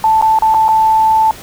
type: tone with dropouts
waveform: sine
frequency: 880 Hz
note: A5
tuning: in tune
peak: -7 dBFS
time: 0.04-1.31 s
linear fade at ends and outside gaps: 1 ms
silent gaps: 0.213-0.224 / 0.388-0.422 / 0.541-0.545 / 0.682-0.688 s
effects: pink hiss -33 dBFS RMS until 1.42 s